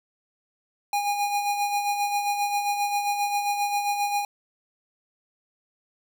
square tone with tremolo, 817 Hz, G#5, 29 cents flat, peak -22 dBFS, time 0.93-4.25 s, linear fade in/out 2 ms, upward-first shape sine, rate 7.5 Hz, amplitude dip 50%, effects none

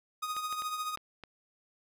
45% pulse tone with tremolo, 1244.5 Hz, D#6, in tune, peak -31 dBFS, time 0.22-0.96 s, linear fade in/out 10 ms, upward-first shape triangle, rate 14 Hz, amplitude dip 60%
clicks, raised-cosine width 0.3 ms, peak -29 dBFS, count 5, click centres 0.366 / 0.526 / 0.621 / 0.974 / 1.237 s
effects none

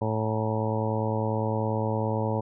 harmonic tone with a mistuned harmonic, 109.8 Hz, A2, 3 cents flat, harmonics 1 / 2 / 3 / 4 / 5 / 6 / 7 / 8 / 9, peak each -28 / -32 / -36 / -33 / -32 / -40 / -38 / -36 / -36 dBFS, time 0.01-2.41 s, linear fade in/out 10 ms, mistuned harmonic 9, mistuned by -58 cents, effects none

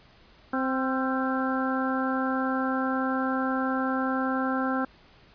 harmonic tone with a mistuned harmonic, 261.6 Hz, C4, in tune, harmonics 1 / 2 / 3 / 4 / 5 / 6, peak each -27 / -33 / -33 / -36 / -32 / -35 dBFS, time 0.53-4.85 s, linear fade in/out 5 ms, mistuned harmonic 5, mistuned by +48 cents, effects pink hiss -56 dBFS RMS until 5.34 s + resampled to 11025 Hz

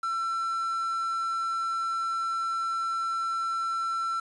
triangle tone with quantisation, 1345 Hz, E6, 34 cents sharp, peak -25 dBFS, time 0.03-4.2 s, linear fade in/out 5 ms, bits 8, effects resampled to 24000 Hz

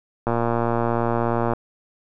click train, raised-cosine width 1 ms, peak -8 dBFS, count 149, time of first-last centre 0.27-1.535 s, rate 117 Hz, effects none

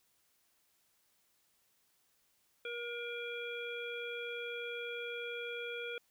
harmonic tone, 475.8 Hz, A#4, 35 cents sharp, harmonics 1 / 3 / 5 / 7, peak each -42 / -45 / -44 / -48 dBFS, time 2.65-5.98 s, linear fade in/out 2 ms, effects white hiss -74 dBFS RMS until 6.1 s

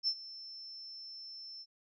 sine tone with ADSR envelope, 5330 Hz, E8, 18 cents sharp, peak -27 dBFS, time 0.03-1.66 s, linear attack 46 ms, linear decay 64 ms, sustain -18 dB, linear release 48 ms, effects none

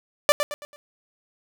sawtooth tone with echo, 587.3 Hz, D5, in tune, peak -9 dBFS, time 0.29-0.32 s, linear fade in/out 0 ms, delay 110 ms, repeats 4, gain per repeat -8 dB, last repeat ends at 0.76 s, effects none

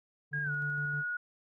triangle tone with tremolo, 146.4 Hz, D3, 5 cents flat, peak -33 dBFS, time 0.31-1.04 s, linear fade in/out 50 ms, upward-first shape square, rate 6.4 Hz, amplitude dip 30%
sine tone with pitch glide, 1628 to 1450.4 Hz, G#6 to F#6, -35 to -35 cents, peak -32 dBFS, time 0.33-1.17 s, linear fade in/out 5 ms, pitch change -200 cents, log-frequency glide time 0.43-0.51 s
effects none

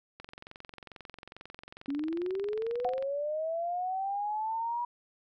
click train, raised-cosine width 0.3 ms, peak -29 dBFS, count 64, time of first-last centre 0.2-3.025 s, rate 22.3 Hz
sine linear sweep, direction up, 271.7 to 969 Hz, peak -30 dBFS, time 1.88-4.85 s, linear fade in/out 5 ms
sine tone with exponential decay, 732 Hz, F#5, 19 cents flat, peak -25 dBFS, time 2.85-3.1 s, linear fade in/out 0 ms, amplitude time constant 53 ms
effects none

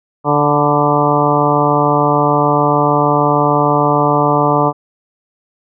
harmonic tone with a mistuned harmonic, 146.7 Hz, D3, 2 cents flat, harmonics 1 / 2 / 3 / 4 / 5 / 6 / 7 / 8, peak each -18 / -18 / -18 / -18 / -18 / -18 / -18 / -18 dBFS, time 0.24-4.73 s, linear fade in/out 50 ms, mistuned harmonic 7, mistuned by -35 cents, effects none

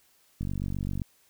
click train, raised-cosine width 5 ms, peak -20 dBFS, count 30, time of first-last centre 0.41-1.018 s, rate 47.7 Hz, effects white hiss -64 dBFS RMS until 1.29 s

